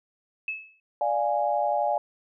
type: tone with exponential decay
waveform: sine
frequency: 2599 Hz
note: E7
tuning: 25 cents flat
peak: -25 dBFS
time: 0.48-0.8 s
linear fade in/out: 2 ms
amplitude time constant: 69 ms
type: chord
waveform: sine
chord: D diminished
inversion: none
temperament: equal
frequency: 587.3 / 698.5 / 830.6 Hz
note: D5 / F5 / Ab5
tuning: 0 / 0 / 0 cents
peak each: -27 / -27 / -26 dBFS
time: 1.01-1.98 s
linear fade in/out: 2 ms
effects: none